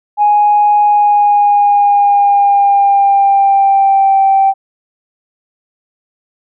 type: tone with pitch glide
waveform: sine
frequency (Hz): 830.6 to 779.5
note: G#5 to G5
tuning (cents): 0 to -10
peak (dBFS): -5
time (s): 0.17-4.54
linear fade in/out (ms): 50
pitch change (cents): -110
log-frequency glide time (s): 0.83-4.2
effects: tanh soft clip ceiling -1 dBFS